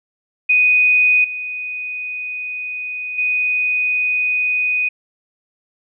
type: tone with level steps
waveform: sine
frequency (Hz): 2489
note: D#7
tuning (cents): 0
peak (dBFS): -10 / -23 / -15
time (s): 0.49-4.89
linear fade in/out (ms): 10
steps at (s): 1.24 / 3.18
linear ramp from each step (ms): 5
effects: none